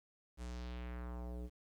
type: tone with low-pass filter sweep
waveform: square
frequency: 60.7 Hz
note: B1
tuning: 29 cents flat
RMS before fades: -44 dBFS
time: 0.37-1.5 s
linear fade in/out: 50 ms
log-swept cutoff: 10000 to 370 Hz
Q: 1.7
effects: 11-bit